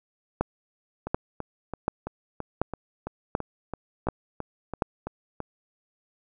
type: two click trains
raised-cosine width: 1 ms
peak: -9 / -18 dBFS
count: 7 / 14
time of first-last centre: 0.41-4.822 / 1.07-5.403 s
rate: 1.36 / 3 Hz
effects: none